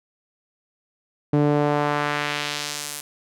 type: tone with band-pass filter sweep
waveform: sawtooth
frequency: 146.83 Hz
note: D3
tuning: in tune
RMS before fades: -23 dBFS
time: 1.33-3.01 s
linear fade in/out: 5 ms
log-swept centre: 300 to 11000 Hz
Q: 0.99
effects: none